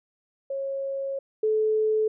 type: tone pair in turn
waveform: sine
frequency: 546 / 433.4 Hz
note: C#5 / A4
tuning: -26 / -26 cents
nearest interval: major third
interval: 400 cents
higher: first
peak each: -27 / -20 dBFS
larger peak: second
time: 0.5-1.19 / 1.43-2.08 s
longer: first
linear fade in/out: 5 ms
effects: none